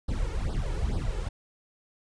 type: noise with flanger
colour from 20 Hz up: brown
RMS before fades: -29 dBFS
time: 0.08-1.29 s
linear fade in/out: 10 ms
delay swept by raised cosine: 0.21 to 2.31 ms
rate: 2.3 Hz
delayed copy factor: +1
effects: resampled to 22050 Hz